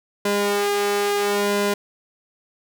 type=tone with flanger; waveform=sawtooth; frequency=203.5 Hz; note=G#3; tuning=35 cents flat; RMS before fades=-21 dBFS; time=0.25-1.74 s; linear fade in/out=5 ms; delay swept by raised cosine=2 to 2.6 ms; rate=0.74 Hz; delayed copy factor=+0.95; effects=none